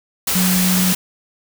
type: tone in noise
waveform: sine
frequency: 183.6 Hz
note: F#3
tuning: 13 cents flat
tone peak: -15 dBFS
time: 0.35-0.93 s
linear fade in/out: 5 ms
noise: white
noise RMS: -19 dBFS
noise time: 0.27-0.95 s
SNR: +1 dB
effects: none